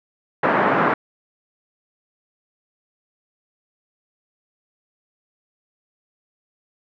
white band-pass noise, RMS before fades -18 dBFS, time 0.43-0.94 s, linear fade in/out 5 ms, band 160 to 1500 Hz, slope 24 dB/octave, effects none

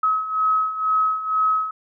sine beating tone pair, 1278 / 1280.1 Hz, D#6 / D#6, +46 / +49 cents, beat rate 2.1 Hz, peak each -24 / -19 dBFS, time 0.03-1.71 s, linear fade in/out 5 ms, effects none

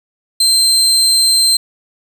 30% pulse tone, 4132 Hz, C8, 22 cents flat, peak -6 dBFS, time 0.4-1.57 s, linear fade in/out 5 ms, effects none

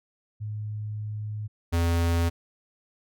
sine / square tone pair in turn, 106.2 / 84.62 Hz, G#2 / E2, +39 / +46 cents, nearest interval major third, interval 393 cents, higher first, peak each -30 / -22 dBFS, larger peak second, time 0.4-1.48 / 1.72-2.3 s, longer first, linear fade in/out 20 ms, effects none

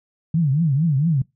sine tone with vibrato, 150.4 Hz, D3, 42 cents sharp, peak -15 dBFS, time 0.34-1.22 s, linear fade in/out 5 ms, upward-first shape triangle, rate 4.4 Hz, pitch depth 270 cents each way, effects noise-tail reverb RT60 0.2 s tail -22 dB re dry

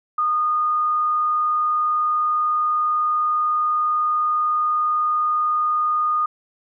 sine tone, 1227 Hz, D#6, 25 cents flat, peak -17 dBFS, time 0.18-6.26 s, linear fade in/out 5 ms, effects none

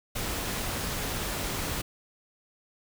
pink noise, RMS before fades -32 dBFS, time 0.15-1.82 s, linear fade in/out 10 ms, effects none

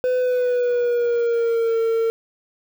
triangle tone with pitch glide, 504 to 454.2 Hz, B4 to A#4, +35 to -45 cents, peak -15 dBFS, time 0.04-2.1 s, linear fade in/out 0 ms, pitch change -180 cents, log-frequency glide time 0.18-1.78 s, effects 7-bit

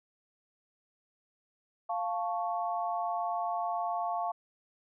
sine chord, F augmented, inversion none, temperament equal, 698.5 / 880 / 1108.7 Hz, F5 / A5 / C#6, 0 / 0 / 0 cents, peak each -32 / -36 / -37 dBFS, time 1.89-4.32 s, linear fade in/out 10 ms, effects none

